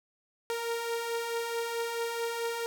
sawtooth beating tone pair, 461.1 / 465.7 Hz, A#4 / A#4, -19 / -2 cents, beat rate 4.6 Hz, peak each -35 / -28 dBFS, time 0.5-2.66 s, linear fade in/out 0 ms, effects none

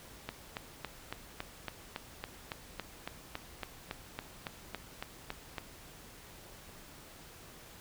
click train, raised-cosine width 0.3 ms, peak -21 dBFS, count 20, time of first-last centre 0.29-5.582 s, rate 3.59 Hz, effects pink hiss -53 dBFS RMS until 7.8 s

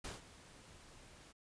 pink noise with ADSR envelope, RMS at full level -44 dBFS, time 0.04-1.33 s, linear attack 8 ms, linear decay 160 ms, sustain -15 dB, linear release 26 ms, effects resampled to 22050 Hz

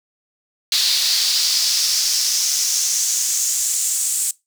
brown noise with high-pass filter sweep, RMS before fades -19 dBFS, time 0.72-4.31 s, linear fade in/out 2 ms, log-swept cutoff 4200 to 8000 Hz, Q 3.5, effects noise-tail reverb RT60 0.2 s tail -21 dB re dry

